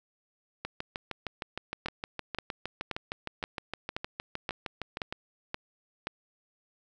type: two click trains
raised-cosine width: 0.3 ms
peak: -18 / -16 dBFS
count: 30 / 9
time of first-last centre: 0.65-5.125 / 1.86-6.071 s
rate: 6.48 / 1.9 Hz
effects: none